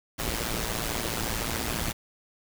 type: noise with amplitude modulation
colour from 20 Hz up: pink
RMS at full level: -27 dBFS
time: 0.18-1.93 s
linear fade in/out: 20 ms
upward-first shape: sine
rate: 114 Hz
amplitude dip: 75%
effects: none